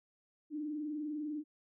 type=tone with vibrato; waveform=sine; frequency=300.2 Hz; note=D4; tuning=38 cents sharp; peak=-36 dBFS; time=0.5-1.44 s; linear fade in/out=50 ms; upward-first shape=sine; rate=20 Hz; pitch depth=73 cents each way; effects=none